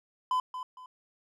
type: tone with echo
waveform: triangle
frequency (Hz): 1013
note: B5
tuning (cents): +44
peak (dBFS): -23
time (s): 0.31-0.4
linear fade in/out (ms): 2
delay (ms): 230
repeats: 2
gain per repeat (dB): -10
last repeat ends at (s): 0.86
effects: none